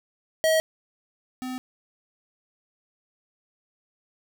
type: tone pair in turn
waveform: square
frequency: 638 / 255.4 Hz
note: D#5 / C4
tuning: +43 / -42 cents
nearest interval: octave + major third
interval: 1585 cents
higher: first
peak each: -19 / -31 dBFS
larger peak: first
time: 0.44-0.6 / 1.42-1.58 s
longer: neither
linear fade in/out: 0 ms
effects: none